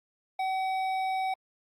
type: tone with hard clipping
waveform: triangle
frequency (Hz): 759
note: F#5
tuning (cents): +44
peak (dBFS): -29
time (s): 0.39-1.34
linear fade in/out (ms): 5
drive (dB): 13
effects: Opus 48 kbps